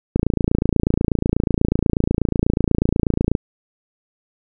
click train, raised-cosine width 3 ms, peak -3 dBFS, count 91, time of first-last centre 0.16-3.351 s, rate 28.2 Hz, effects none

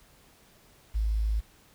sine tone with quantisation, 53.7 Hz, A1, 41 cents flat, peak -24 dBFS, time 0.94-1.41 s, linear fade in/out 20 ms, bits 9, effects pink hiss -59 dBFS RMS until 1.74 s

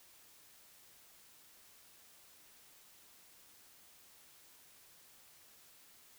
silence, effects white hiss -62 dBFS RMS until 6.18 s

